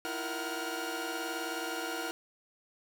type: tone cluster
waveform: sawtooth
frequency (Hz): 325.2 / 344.2 / 467.2 / 754 / 1416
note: E4 / F4 / A#4 / F#5 / F6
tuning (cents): -23 / -25 / +4 / +32 / +23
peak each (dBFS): -37 / -39 / -38 / -37 / -36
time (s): 0.05-2.11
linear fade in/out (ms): 0
effects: none